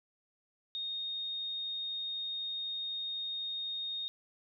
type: tone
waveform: sine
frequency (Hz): 3704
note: A#7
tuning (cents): -12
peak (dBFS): -35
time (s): 0.75-4.08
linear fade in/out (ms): 0
effects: none